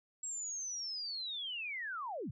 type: linear sweep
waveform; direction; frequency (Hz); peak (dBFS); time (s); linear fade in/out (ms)
sine; down; 7690 to 87.31; -38; 0.23-2.31; 5
effects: none